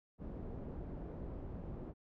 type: low-pass noise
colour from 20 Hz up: pink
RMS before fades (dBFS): -45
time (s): 0.18-1.94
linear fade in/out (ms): 50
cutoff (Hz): 480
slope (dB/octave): 12
effects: none